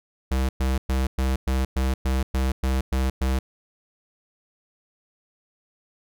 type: tone bursts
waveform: square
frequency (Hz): 65.41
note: C2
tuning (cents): 0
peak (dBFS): -21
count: 11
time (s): 0.31-3.39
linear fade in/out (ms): 5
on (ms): 180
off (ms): 110
effects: none